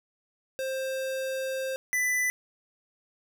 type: tone pair in turn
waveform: square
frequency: 528 / 1993.5 Hz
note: C5 / B6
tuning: +16 / +16 cents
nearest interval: octave + major seventh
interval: 2300 cents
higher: second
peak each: -30 / -25 dBFS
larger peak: second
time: 0.59-1.76 / 1.93-2.3 s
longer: first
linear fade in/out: 0 ms
effects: none